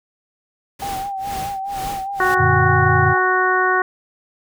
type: noise with tremolo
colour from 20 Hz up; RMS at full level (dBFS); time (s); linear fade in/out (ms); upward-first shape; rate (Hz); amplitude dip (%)
pink; -30; 0.79-2.35; 10; sine; 2.1; 100
type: tone with vibrato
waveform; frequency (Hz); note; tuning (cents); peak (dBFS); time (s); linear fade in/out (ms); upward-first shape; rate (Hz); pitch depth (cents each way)
sine; 784; G5; 0; -23; 0.82-3.18; 2; sine; 4.8; 41
type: harmonic tone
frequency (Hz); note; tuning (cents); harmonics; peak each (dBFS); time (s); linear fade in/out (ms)
370; F#4; 0; 1 / 2 / 3 / 4 / 5; -21 / -22 / -19 / -19 / -22; 2.2-3.82; 2
type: chord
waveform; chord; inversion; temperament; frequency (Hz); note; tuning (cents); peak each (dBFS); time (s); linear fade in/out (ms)
sine; Gb augmented; none; equal; 92.5 / 116.54 / 146.83; Gb2 / Bb2 / D3; 0 / 0 / 0; -20; 2.37-3.15; 50
effects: none